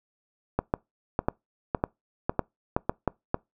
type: clicks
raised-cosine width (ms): 1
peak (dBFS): -9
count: 12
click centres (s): 0.59 / 0.739 / 1.191 / 1.285 / 1.748 / 1.839 / 2.295 / 2.393 / 2.765 / 2.895 / 3.077 / 3.344
effects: noise-tail reverb RT60 0.2 s tail -25 dB re dry